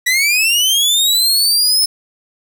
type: linear sweep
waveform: sawtooth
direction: up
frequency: 1931 to 5274 Hz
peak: -8 dBFS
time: 0.06-1.86 s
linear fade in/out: 10 ms
effects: none